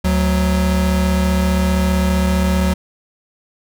square tone pair together, 73.42 / 185.01 Hz, D2 / F#3, 0 / 0 cents, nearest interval octave + major third, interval 1600 cents, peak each -17 dBFS, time 0.04-2.74 s, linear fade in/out 10 ms, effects none

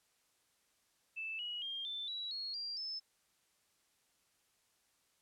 sine tone with pitch steps, 2637 / 2909 / 3209 / 3540 / 3906 / 4309 / 4753 / 5244 Hz, E7 / F#7 / G7 / A7 / B7 / C#8 / D8 / E8, 0 / -30 / +40 / +10 / -20 / -50 / +20 / -10 cents, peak -39 dBFS, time 1.16-3 s, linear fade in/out 20 ms, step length 230 ms, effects white hiss -75 dBFS RMS until 5.21 s + low-pass 11000 Hz 12 dB/octave

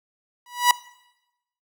sawtooth tone with exponential growth, 975 Hz, B5, 23 cents flat, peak -7 dBFS, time 0.46-0.71 s, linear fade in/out 2 ms, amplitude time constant 53 ms, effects noise-tail reverb RT60 0.9 s tail -20 dB re dry

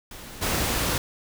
pink noise with level steps, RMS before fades -41 / -25 dBFS, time 0.11-0.98 s, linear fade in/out 2 ms, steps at 0.41 s, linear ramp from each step 20 ms, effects none

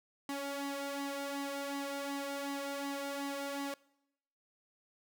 sawtooth tone with flanger, 280 Hz, C#4, 18 cents sharp, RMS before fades -39 dBFS, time 0.29-3.74 s, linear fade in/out 2 ms, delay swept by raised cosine 0.99 to 2.19 ms, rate 2.7 Hz, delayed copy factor +0.65, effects noise-tail reverb RT60 0.8 s tail -22 dB re dry

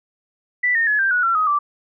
sine tone with pitch steps, 1975.5 / 1832.6 / 1700 / 1577 / 1463 / 1357.1 / 1258.9 / 1167.9 Hz, B6 / A#6 / G#6 / G6 / F#6 / E6 / D#6 / D6, 0 / -30 / +40 / +10 / -20 / +50 / +20 / -10 cents, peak -15 dBFS, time 0.63-1.59 s, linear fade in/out 10 ms, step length 120 ms, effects none

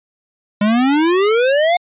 square exponential sweep, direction up, 201.9 to 725 Hz, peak -12 dBFS, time 0.61-1.77 s, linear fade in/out 5 ms, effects resampled to 8000 Hz

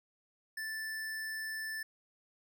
square tone, 1760 Hz, A6, in tune, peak -38 dBFS, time 0.57-1.83 s, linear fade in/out 5 ms, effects none

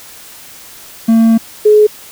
triangle / sine tone pair in turn, 226.2 / 423.3 Hz, A3 / G#4, +48 / +33 cents, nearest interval major seventh, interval 1085 cents, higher second, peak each -3 dBFS, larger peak neither, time 1.08-1.38 / 1.65-1.87 s, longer first, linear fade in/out 10 ms, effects white hiss -35 dBFS RMS until 2.11 s

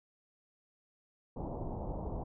pink low-pass noise, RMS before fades -39 dBFS, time 1.36-2.24 s, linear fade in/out 10 ms, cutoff 930 Hz, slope 48 dB/octave, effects none

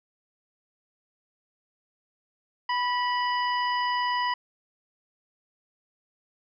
harmonic tone with a mistuned harmonic, 987.8 Hz, B5, in tune, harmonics 1 / 2 / 3 / 5, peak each -25 / -31 / -35 / -39 dBFS, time 2.69-4.34 s, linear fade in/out 5 ms, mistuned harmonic 2, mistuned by -29 cents, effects none

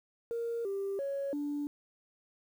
sine tone with pitch steps, 466 / 394.3 / 555 / 290.6 Hz, A#4 / G4 / C#5 / D4, -1 / +10 / +2 / -18 cents, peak -31 dBFS, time 0.31-1.67 s, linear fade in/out 0 ms, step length 340 ms, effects tanh soft clip ceiling -29 dBFS + 10-bit

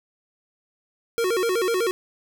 square tone with vibrato, 413.6 Hz, G#4, 7 cents flat, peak -21 dBFS, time 1.18-1.91 s, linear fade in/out 0 ms, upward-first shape square, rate 8 Hz, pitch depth 200 cents each way, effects 9-bit

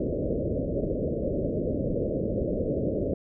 white low-pass noise, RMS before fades -28 dBFS, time 0-3.14 s, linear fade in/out 5 ms, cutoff 600 Hz, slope 96 dB/octave, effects none

